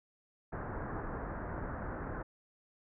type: low-pass noise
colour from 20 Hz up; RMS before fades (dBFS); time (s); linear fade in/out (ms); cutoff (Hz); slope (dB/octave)
pink; -40; 0.52-2.23; 10; 1700; 48
effects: none